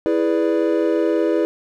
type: chord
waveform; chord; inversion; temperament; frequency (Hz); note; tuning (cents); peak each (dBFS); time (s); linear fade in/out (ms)
triangle; E dominant seventh; none; equal; 329.6 / 415.3 / 493.9 / 587.3; E4 / G#4 / B4 / D5; 0 / 0 / 0 / 0; -17 / -20 / -20 / -22; 0.06-1.45; 0
effects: none